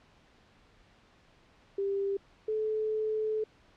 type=tone pair in turn; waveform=sine; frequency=395.6 / 433.2 Hz; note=G4 / A4; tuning=+16 / -27 cents; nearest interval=major second; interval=157 cents; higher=second; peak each=-28 dBFS; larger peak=neither; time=1.78-2.17 / 2.48-3.44 s; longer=second; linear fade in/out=5 ms; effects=pink hiss -62 dBFS RMS until 3.76 s + low-pass 4000 Hz 12 dB/octave